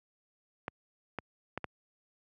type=clicks; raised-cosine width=0.5 ms; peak=-20 dBFS; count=4; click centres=0.681 / 1.187 / 1.576 / 1.643 s; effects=high-pass 80 Hz 12 dB/octave